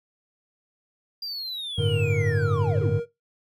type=linear sweep; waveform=triangle; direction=down; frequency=4810 to 84.7 Hz; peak=-29 dBFS; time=1.22-2.94 s; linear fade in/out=5 ms
type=tone; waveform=triangle; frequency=470 Hz; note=A#4; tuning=14 cents sharp; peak=-24 dBFS; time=1.77-3.06 s; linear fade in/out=50 ms
type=chord; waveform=triangle; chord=G suspended second; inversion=none; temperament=equal; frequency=98 / 110 / 146.83 Hz; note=G2 / A2 / D3; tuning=0 / 0 / 0 cents; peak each=-24 dBFS; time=1.78-3 s; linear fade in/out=5 ms
effects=noise-tail reverb RT60 0.2 s tail -19 dB re dry